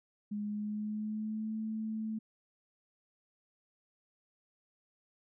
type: tone with pitch glide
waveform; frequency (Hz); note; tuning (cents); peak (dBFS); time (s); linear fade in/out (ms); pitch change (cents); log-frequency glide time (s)
sine; 207.7 to 219; G#3 to A3; 0 to -8; -34; 0.31-2.19; 10; +92; 0.43-1.56
effects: none